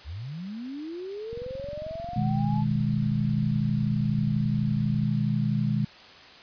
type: linear sweep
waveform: sine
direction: up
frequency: 61.74 to 871 Hz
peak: -33 dBFS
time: 0.04-2.65 s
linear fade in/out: 50 ms
type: click train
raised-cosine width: 5 ms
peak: -29 dBFS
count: 84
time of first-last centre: 1.33-5.035 s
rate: 22.4 Hz
type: chord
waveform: sine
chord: G# minor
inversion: first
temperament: equal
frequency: 123.47 / 155.56 / 207.7 Hz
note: B2 / D#3 / G#3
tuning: 0 / 0 / 0 cents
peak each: -27 dBFS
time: 2.16-5.85 s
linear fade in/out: 5 ms
effects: white hiss -48 dBFS RMS until 6.42 s + resampled to 11025 Hz